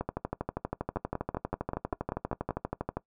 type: two click trains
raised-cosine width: 1 ms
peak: -17 / -17 dBFS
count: 38 / 9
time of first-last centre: 0.01-2.97 / 0.96-2.507 s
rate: 12.5 / 5.17 Hz
effects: noise-tail reverb RT60 0.1 s tail -19 dB re dry